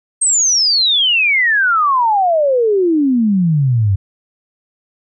sine exponential sweep, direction down, 8540 to 93.2 Hz, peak -10 dBFS, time 0.21-3.96 s, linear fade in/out 10 ms, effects none

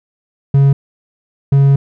triangle tone bursts at uneven times, 138.59 Hz, C#3, in tune, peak -4 dBFS, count 2, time 0.54-0.73 / 1.52-1.76 s, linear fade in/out 5 ms, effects none

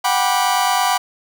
40% pulse chord, G major seventh, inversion third, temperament just, 735 / 784 / 980 / 1176 Hz, F#5 / G5 / B5 / D6, -12 / 0 / -14 / +2 cents, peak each -19 / -20 / -19 / -22 dBFS, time 0.04-0.98 s, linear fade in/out 10 ms, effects none

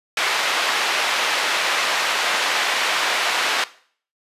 white band-pass noise, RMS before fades -21 dBFS, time 0.17-3.64 s, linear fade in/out 2 ms, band 600 to 3000 Hz, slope 12 dB/octave, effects noise-tail reverb RT60 0.5 s tail -18 dB re dry + resampled to 32000 Hz

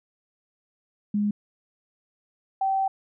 sine tone pair in turn, 206.9 / 773.5 Hz, G#3 / G5, -6 / -23 cents, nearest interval octave + major seventh, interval 2283 cents, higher second, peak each -21 dBFS, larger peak neither, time 1.14-1.31 / 2.61-2.88 s, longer second, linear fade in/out 5 ms, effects none

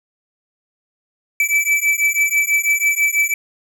square beating tone pair, 2309 / 2315.1 Hz, D7 / D7, -30 / -25 cents, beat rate 6.1 Hz, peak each -18 dBFS, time 1.4-3.34 s, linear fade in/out 2 ms, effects none

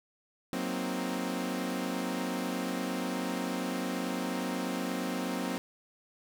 sawtooth chord, C half-diminished seventh, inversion second, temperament equal, 185 / 233.1 / 261.6 / 311.1 Hz, Gb3 / Bb3 / C4 / Eb4, 0 / 0 / 0 / 0 cents, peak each -33 / -34 / -31 / -37 dBFS, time 0.53-5.58 s, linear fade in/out 0 ms, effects none

